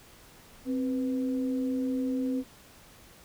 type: tone pair together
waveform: sine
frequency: 261.6 / 493.9 Hz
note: C4 / B4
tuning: 0 / 0 cents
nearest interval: major seventh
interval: 1100 cents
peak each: -27 / -37 dBFS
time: 0.65-2.44 s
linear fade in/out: 50 ms
effects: pink hiss -54 dBFS RMS until 3.24 s